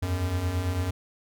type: beating tone pair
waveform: square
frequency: 82.41 / 91.41 Hz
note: E2 / F#2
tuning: 0 / -20 cents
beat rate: 9 Hz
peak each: -33 / -27 dBFS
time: 0.02-0.91 s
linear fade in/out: 10 ms
effects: none